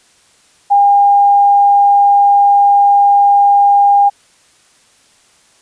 sine tone, 807 Hz, G#5, 50 cents flat, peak -5 dBFS, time 0.7-4.1 s, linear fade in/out 20 ms, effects white hiss -50 dBFS RMS until 5.61 s + resampled to 22050 Hz

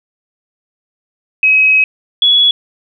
sine tone pair in turn, 2547 / 3379 Hz, D#7 / G#7, +40 / +29 cents, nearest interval perfect fourth, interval 489 cents, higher second, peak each -6 dBFS, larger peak neither, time 1.43-1.84 / 2.22-2.51 s, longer first, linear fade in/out 2 ms, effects none

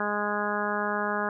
harmonic tone, 207.3 Hz, G#3, 3 cents flat, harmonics 1 / 2 / 3 / 4 / 5 / 6 / 7 / 8, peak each -34 / -34 / -34 / -34 / -34 / -34 / -34 / -34 dBFS, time 0-1.29 s, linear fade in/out 2 ms, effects none

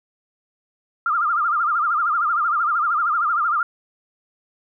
sine tone with vibrato, 1292 Hz, E6, 35 cents flat, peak -17 dBFS, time 1.06-3.63 s, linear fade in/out 2 ms, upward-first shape sine, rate 13 Hz, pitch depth 150 cents each way, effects none

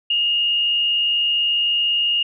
sine tone with frequency modulation, 2845 Hz, F7, 31 cents sharp, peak -16 dBFS, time 0.1-2.23 s, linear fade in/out 5 ms, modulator 77.9 Hz, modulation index 0.65, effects none

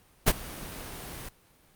pink noise with ADSR envelope, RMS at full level -18 dBFS, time 0.26-1.29 s, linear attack 22 ms, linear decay 39 ms, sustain -22 dB, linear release 4 ms, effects pink hiss -61 dBFS RMS until 1.75 s + Opus 32 kbps

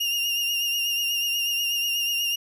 35% pulse tone with vibrato, 2818 Hz, F7, 15 cents sharp, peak -21 dBFS, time 0-2.36 s, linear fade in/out 10 ms, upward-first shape triangle, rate 8.2 Hz, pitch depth 38 cents each way, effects none

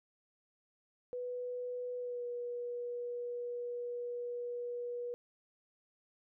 sine tone with pitch glide, 493.9 to 483.5 Hz, B4 to B4, 0 to -37 cents, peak -37 dBFS, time 1.13-5.14 s, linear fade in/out 0 ms, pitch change -37 cents, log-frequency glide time 1.98-2.25 s, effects none

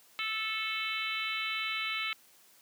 harmonic tone, 438.6 Hz, A4, 6 cents flat, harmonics 3 / 4 / 5 / 6 / 7 / 8 / 9, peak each -39 / -46 / -36 / -38 / -39 / -44 / -42 dBFS, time 0.19-2.13 s, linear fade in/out 0 ms, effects white hiss -61 dBFS RMS until 2.61 s + high-pass 150 Hz 12 dB/octave

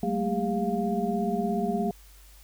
sine tone cluster, 189.5 / 209.3 / 226.1 / 403.9 / 701 Hz, F#3 / G#3 / A3 / G#4 / F5, +42 / +14 / +47 / -48 / +6 cents, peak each -31 dBFS, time 0.03-1.91 s, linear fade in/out 2 ms, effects added 50 Hz sine -50 dBFS peak until 2.43 s + white hiss -56 dBFS RMS until 2.43 s

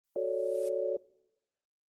blue noise with exponential growth, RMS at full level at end -46 dBFS, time 0.04-0.69 s, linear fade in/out 5 ms, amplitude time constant 140 ms
sine chord, D major seventh, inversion first, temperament equal, 370 / 440 / 554.4 / 587.3 Hz, F#4 / A4 / C#5 / D5, 0 / 0 / 0 / 0 cents, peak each -35 / -35 / -32 / -37 dBFS, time 0.16-0.97 s, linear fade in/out 2 ms
effects noise-tail reverb RT60 0.8 s tail -22 dB re dry + Opus 24 kbps

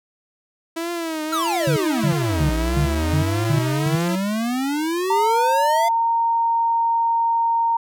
sawtooth tone with vibrato, 326.1 Hz, E4, 19 cents flat, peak -20 dBFS, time 0.76-4.16 s, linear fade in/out 10 ms, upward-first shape triangle, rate 1.6 Hz, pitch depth 110 cents each way
square exponential two-way sweep, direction down then up, 1398 to 55 to 698 Hz, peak -21 dBFS, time 1.32-5.89 s, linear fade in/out 10 ms, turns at 2.54 s
sine tone bursts, 147.1 Hz, D3, 3 cents sharp, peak -17 dBFS, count 7, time 1.67-3.955 s, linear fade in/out 5 ms, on 95 ms, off 270 ms
sine tone with pitch glide, 914 to 923 Hz, A#5 to A#5, -34 to -17 cents, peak -16 dBFS, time 5.1-7.77 s, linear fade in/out 5 ms, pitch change +17 cents, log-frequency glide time 5.87-6.09 s
effects none

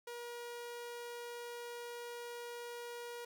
sawtooth tone, 477.6 Hz, A#4, 42 cents sharp, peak -40 dBFS, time 0.07-3.25 s, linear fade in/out 5 ms, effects none

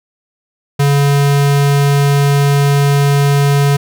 square tone, 141.7 Hz, C#3, 38 cents sharp, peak -9 dBFS, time 0.79-3.77 s, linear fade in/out 10 ms, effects none

